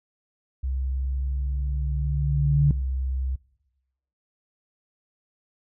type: tone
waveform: sine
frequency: 65.3 Hz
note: C2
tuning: 3 cents flat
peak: -24 dBFS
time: 0.63-3.36 s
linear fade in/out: 10 ms
type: tone with exponential growth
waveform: sine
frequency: 143.5 Hz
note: D3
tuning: 40 cents flat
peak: -14 dBFS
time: 0.64-2.71 s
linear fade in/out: 2 ms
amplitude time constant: 450 ms
effects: noise-tail reverb RT60 1.0 s tail -23 dB re dry